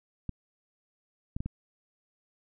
clicks, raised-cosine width 5 ms, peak -21 dBFS, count 4, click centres 0.293 / 1.365 / 1.405 / 1.46 s, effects none

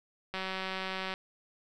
click train, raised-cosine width 0.3 ms, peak -20 dBFS, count 152, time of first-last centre 0.34-1.139 s, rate 189 Hz, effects none

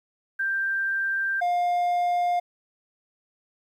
sine / triangle tone pair in turn, 1578 / 706.6 Hz, G6 / F5, +11 / +20 cents, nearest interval octave + major second, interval 1391 cents, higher first, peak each -23 / -19 dBFS, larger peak second, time 0.39-1.41 / 1.41-2.4 s, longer first, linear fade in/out 10 ms, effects 10-bit

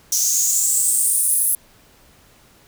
white noise with high-pass filter sweep, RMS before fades -18 dBFS, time 0.12-1.55 s, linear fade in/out 2 ms, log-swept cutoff 5900 to 11000 Hz, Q 6.9, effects pink hiss -52 dBFS RMS until 2.67 s

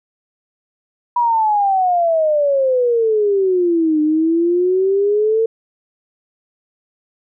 sine exponential two-way sweep, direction down then up, 976 to 302.3 to 454.8 Hz, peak -12 dBFS, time 1.16-5.46 s, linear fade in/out 5 ms, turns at 4.01 s, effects none

